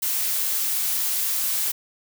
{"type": "noise", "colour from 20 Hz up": "blue", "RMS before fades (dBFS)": -24, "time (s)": [0.02, 1.72], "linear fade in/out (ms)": 10, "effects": []}